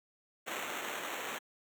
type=noise with sample-and-hold; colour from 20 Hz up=blue; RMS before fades=-39 dBFS; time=0.46-1.39 s; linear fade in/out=20 ms; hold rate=4900 Hz; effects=high-pass 300 Hz 12 dB/octave